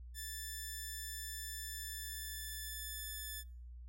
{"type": "tone with pitch glide", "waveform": "5% pulse", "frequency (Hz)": [1760, 1742.8], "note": ["A6", "A6"], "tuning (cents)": [0, -17], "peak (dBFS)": -33, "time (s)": [0.14, 3.44], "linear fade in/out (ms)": 50, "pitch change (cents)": -17, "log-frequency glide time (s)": [1.61, 3.32], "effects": ["noise-tail reverb RT60 0.5 s tail -25 dB re dry", "added 60 Hz sine -48 dBFS peak until 3.88 s"]}